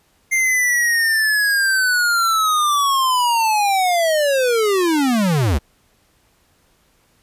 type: linear sweep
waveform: square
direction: down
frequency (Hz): 2107 to 61.1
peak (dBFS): -15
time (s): 0.31-5.59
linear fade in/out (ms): 20
effects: pink hiss -59 dBFS RMS until 7.22 s + resampled to 32000 Hz

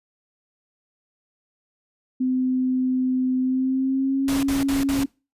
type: tone with pitch glide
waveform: sine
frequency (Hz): 256.5 to 274.9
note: C4 to C#4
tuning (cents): -34 to -14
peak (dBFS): -19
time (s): 2.2-5.06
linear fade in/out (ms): 10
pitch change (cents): +120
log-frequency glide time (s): 3.4-4.4
type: noise bursts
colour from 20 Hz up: pink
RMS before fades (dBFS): -30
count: 4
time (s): 4.28-5.036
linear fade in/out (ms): 2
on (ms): 150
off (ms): 52
effects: noise-tail reverb RT60 0.3 s tail -24 dB re dry + resampled to 32000 Hz

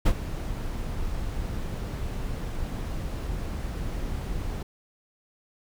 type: noise with ADSR envelope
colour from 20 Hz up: brown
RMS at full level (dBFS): -17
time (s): 0.05-4.63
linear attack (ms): 15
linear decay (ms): 60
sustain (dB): -14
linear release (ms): 6
effects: none

